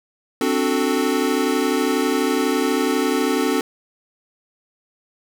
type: chord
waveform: square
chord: D dominant seventh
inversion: third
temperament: equal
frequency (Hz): 261.6 / 293.7 / 370 / 440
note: C4 / D4 / F#4 / A4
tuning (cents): 0 / 0 / 0 / 0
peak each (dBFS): -23 / -24 / -25 / -24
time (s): 0.41-3.61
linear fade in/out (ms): 2
effects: none